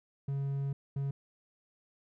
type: tone bursts at uneven times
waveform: triangle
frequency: 138.59 Hz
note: C#3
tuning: in tune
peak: -29 dBFS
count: 2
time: 0.28-0.73 / 0.96-1.11 s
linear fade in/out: 5 ms
effects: none